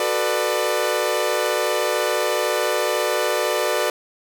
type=chord; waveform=sawtooth; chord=B minor seventh; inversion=second; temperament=equal with one note detuned; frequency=370 / 440 / 493.9 / 595.9 Hz; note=F#4 / A4 / B4 / D5; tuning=0 / 0 / 0 / +25 cents; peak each=-23 / -22 / -21 / -19 dBFS; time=0-3.9 s; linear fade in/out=2 ms; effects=none